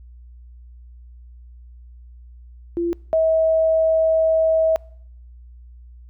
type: tone pair in turn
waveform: sine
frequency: 342.3 / 643.4 Hz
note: F4 / E5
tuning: -35 / -42 cents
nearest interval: major seventh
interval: 1093 cents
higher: second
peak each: -19 / -14 dBFS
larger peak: second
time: 2.77-2.93 / 3.13-4.76 s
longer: second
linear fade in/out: 0 ms
effects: noise-tail reverb RT60 0.7 s tail -26 dB re dry + added 60 Hz sine -40 dBFS peak until 6.09 s